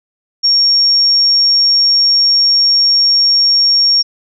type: tone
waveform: sine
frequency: 5540 Hz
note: F8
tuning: 15 cents flat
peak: -7 dBFS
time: 0.43-4.03 s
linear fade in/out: 20 ms
effects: none